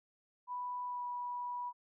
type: tone with pitch glide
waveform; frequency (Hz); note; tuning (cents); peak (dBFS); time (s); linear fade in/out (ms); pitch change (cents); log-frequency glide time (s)
sine; 987.8 to 977.6; B5 to B5; 0 to -18; -37; 0.47-1.73; 50; -18; 0.85-1.04
effects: none